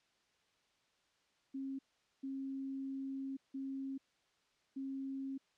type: tone bursts at uneven times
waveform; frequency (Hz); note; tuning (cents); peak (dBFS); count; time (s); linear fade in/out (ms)
sine; 270; C#4; -45; -39; 4; 1.54-1.79 / 2.23-3.37 / 3.54-3.98 / 4.76-5.38; 10
effects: white hiss -75 dBFS RMS until 5.57 s + low-pass 5000 Hz 12 dB/octave